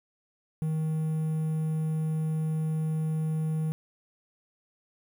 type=tone with quantisation; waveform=triangle; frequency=157.5 Hz; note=D#3; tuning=21 cents sharp; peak=-24 dBFS; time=0.62-3.72 s; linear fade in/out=0 ms; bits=9; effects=none